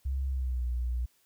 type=tone with pitch glide; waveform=sine; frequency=67 to 60.73 Hz; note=C2 to B1; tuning=+42 to -28 cents; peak=-28 dBFS; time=0.05-1.06 s; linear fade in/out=10 ms; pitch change=-170 cents; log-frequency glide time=0.27-0.65 s; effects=white hiss -68 dBFS RMS until 1.25 s